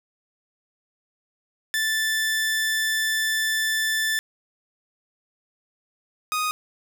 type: tone pair in turn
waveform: sawtooth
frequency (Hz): 1760 / 1244.5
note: A6 / D#6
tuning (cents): 0 / 0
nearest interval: tritone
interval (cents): 600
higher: first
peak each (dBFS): -18 / -19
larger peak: first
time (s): 1.74-4.19 / 6.32-6.51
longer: first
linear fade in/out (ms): 0
effects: none